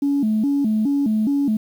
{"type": "tone with vibrato", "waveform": "sine", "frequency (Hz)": 247.1, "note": "B3", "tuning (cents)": 1, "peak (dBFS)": -15, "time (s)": [0.02, 1.57], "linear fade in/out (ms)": 5, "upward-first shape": "square", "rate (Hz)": 2.4, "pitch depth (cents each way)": 230, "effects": ["tanh soft clip ceiling -12 dBFS", "8-bit"]}